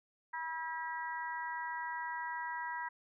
harmonic tone with a mistuned harmonic, 322.6 Hz, E4, 37 cents flat, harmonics 3 / 4 / 5 / 6, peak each -39 / -51 / -44 / -44 dBFS, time 0.33-2.89 s, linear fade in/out 10 ms, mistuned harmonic 4, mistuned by +16 cents, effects none

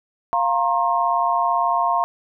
sine chord, F suspended fourth, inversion none, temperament equal with one note detuned, 698.5 / 932.3 / 1070.3 Hz, F5 / Bb5 / C6, 0 / 0 / +39 cents, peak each -21 dBFS, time 0.33-2.04 s, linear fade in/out 0 ms, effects none

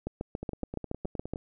two click trains, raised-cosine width 2 ms, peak -23 / -19 dBFS, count 10 / 10, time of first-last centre 0.43-1.359 / 0.07-1.336 s, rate 9.69 / 7.11 Hz, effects none

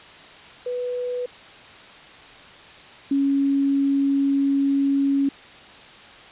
sine tone pair in turn, 493.9 / 277.2 Hz, B4 / C#4, 0 / 0 cents, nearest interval minor seventh, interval 1000 cents, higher first, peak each -24 / -17 dBFS, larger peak second, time 0.66-1.26 / 3.11-5.29 s, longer second, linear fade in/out 5 ms, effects white hiss -44 dBFS RMS until 6.31 s + resampled to 8000 Hz

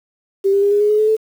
sine tone with pitch steps, 392 / 398.2 / 404.4 / 410.8 / 417.2 / 423.8 / 430.5 / 437.2 Hz, G4 / G4 / G#4 / G#4 / G#4 / G#4 / A4 / A4, 0 / +27 / -46 / -19 / +8 / +35 / -38 / -11 cents, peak -11 dBFS, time 0.44-1.168 s, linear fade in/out 20 ms, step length 91 ms, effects 7-bit

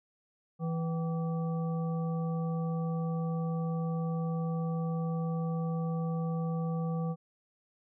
harmonic tone with a mistuned harmonic, 164.81 Hz, E3, in tune, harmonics 1 / 3 / 5 / 7, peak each -30 / -40 / -44 / -47 dBFS, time 0.59-7.16 s, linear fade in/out 50 ms, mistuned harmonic 5, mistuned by -120 cents, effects none

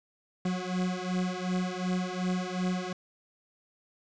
40% pulse beating tone pair, 181.2 / 183.9 Hz, F#3 / F#3, -36 / -10 cents, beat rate 2.7 Hz, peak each -31 dBFS, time 0.45-2.93 s, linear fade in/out 5 ms, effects resampled to 16000 Hz + 9-bit

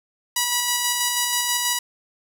5% pulse tone with tremolo, 973 Hz, B5, 26 cents flat, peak -7 dBFS, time 0.36-1.79 s, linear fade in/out 5 ms, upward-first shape square, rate 6.2 Hz, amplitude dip 25%, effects none

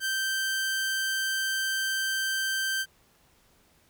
sawtooth tone, 1561 Hz, G6, 8 cents flat, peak -23 dBFS, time 0-2.86 s, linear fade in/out 50 ms, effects pink hiss -63 dBFS RMS until 3.89 s

